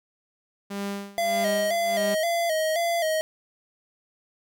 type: tone with tremolo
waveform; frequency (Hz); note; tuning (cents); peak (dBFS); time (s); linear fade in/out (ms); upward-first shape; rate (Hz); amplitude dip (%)
sawtooth; 200; G3; +35; -24; 0.7-2.15; 10; sine; 1.6; 90
type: tone with vibrato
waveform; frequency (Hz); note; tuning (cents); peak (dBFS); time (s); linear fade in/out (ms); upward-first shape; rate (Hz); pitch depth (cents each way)
square; 655; E5; -11; -23; 1.18-3.21; 0; square; 1.9; 68
effects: none